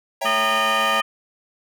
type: chord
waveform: square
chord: C# diminished seventh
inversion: none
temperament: equal with one note detuned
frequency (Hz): 554.4 / 659.3 / 787.6 / 932.3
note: C#5 / E5 / G5 / Bb5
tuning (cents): 0 / 0 / +8 / 0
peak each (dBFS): -29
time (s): 0.21-1.01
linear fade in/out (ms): 10
type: tone with tremolo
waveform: sawtooth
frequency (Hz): 220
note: A3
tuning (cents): 0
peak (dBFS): -29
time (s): 0.24-1.01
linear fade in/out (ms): 10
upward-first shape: square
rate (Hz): 7.3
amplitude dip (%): 25
type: harmonic tone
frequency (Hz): 611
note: D#5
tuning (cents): -32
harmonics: 2 / 3 / 4 / 5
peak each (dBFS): -21 / -25 / -27 / -26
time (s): 0.25-1.02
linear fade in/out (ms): 10
effects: none